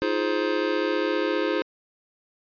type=chord; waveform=square; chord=F minor seventh; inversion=third; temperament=just; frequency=314.3 / 349.2 / 419.1 / 523.8 Hz; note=Eb4 / F4 / Ab4 / C5; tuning=+18 / 0 / +16 / +2 cents; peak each=-29 dBFS; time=0.02-1.62 s; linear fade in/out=0 ms; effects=resampled to 11025 Hz